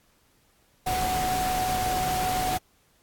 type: tone in noise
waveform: sine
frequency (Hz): 741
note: F#5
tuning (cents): +2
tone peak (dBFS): -25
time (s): 0.86-2.58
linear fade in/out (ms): 10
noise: pink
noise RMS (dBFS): -31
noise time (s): 0.86-2.58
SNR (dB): +3
effects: pink hiss -64 dBFS RMS until 3.02 s + AAC 64 kbps